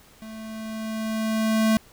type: tone with level ramp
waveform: square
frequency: 220 Hz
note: A3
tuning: in tune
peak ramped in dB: -38 to -17 dBFS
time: 0.22-1.77 s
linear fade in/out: 0 ms
effects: pink hiss -53 dBFS RMS until 1.92 s